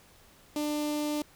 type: tone with notch filter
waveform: sawtooth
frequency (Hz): 298.1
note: D4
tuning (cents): +26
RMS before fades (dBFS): -31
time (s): 0.56-1.22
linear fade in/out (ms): 2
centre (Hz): 1600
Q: 0.97
effects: pink hiss -58 dBFS RMS until 1.35 s